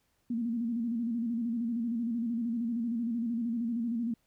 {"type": "tone with vibrato", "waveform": "sine", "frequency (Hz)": 233.1, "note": "A#3", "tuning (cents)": 0, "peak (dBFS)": -29, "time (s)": [0.3, 4.14], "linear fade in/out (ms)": 5, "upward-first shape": "square", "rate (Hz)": 13, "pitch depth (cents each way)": 61, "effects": ["pink hiss -74 dBFS RMS until 4.26 s"]}